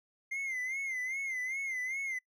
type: tone with vibrato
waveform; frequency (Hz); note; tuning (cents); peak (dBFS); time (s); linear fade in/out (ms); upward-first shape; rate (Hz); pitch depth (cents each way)
triangle; 2093; C7; 0; -32; 0.31-2.19; 10; sine; 2.5; 88
effects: noise-tail reverb RT60 0.1 s tail -22 dB re dry